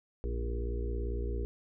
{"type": "harmonic tone with a mistuned harmonic", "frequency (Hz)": 57.9, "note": "A#1", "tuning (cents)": -11, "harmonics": [1, 2, 4, 5, 6, 7, 8], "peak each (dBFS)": [-32, -44, -47, -50, -45, -42, -45], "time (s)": [0.24, 1.45], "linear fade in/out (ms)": 0, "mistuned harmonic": 8, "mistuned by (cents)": 26, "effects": []}